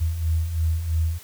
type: beating tone pair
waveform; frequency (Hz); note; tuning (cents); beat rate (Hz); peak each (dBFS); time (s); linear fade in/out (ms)
sine; 78.8 / 81.8; D#2 / E2; +23 / -13; 3; -28 / -21; 0-1.19; 20
effects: white hiss -46 dBFS RMS until 1.23 s